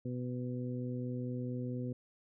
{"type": "harmonic tone", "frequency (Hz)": 124.5, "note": "B2", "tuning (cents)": 14, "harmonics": [1, 2, 3, 4], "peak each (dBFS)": [-38, -39, -47, -46], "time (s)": [0.05, 1.93], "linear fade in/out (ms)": 5, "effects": []}